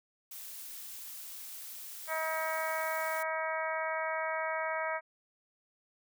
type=noise; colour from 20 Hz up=blue; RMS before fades=-45 dBFS; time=0.31-3.23 s; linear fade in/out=5 ms
type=harmonic tone; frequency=318.9 Hz; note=D#4; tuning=43 cents sharp; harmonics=2 / 3 / 4 / 5 / 6 / 7; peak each=-36 / -38 / -39 / -40 / -41 / -41 dBFS; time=2.07-5.01 s; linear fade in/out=50 ms
effects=none